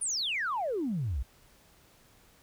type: exponential sweep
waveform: sine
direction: down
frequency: 9920 to 55 Hz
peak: -28 dBFS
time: 0.01-1.23 s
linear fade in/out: 10 ms
effects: tanh soft clip ceiling -24 dBFS + pink hiss -61 dBFS RMS until 2.42 s